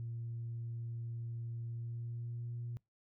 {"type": "tone with pitch glide", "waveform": "sine", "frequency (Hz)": [116.54, 118.99], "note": ["A#2", "A#2"], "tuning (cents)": [0, 36], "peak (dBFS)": -38, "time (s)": [0, 2.77], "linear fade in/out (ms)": 0, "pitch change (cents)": 36, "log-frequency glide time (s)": [1.69, 2.56], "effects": ["noise-tail reverb RT60 0.2 s tail -25 dB re dry", "tanh soft clip ceiling -35 dBFS"]}